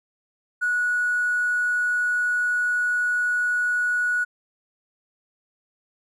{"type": "tone with hard clipping", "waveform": "triangle", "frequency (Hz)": 1464, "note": "F#6", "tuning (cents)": -19, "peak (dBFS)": -20, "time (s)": [0.61, 4.25], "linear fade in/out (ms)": 20, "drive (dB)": 3, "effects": []}